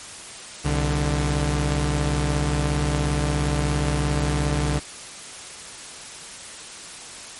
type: tone pair together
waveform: sawtooth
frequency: 65.2 / 147.51 Hz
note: C2 / D3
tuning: -5 / +8 cents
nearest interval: octave + major second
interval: 1413 cents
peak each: -19 dBFS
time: 0.64-4.8 s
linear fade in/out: 20 ms
effects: white hiss -38 dBFS RMS until 7.39 s + MP3 48 kbps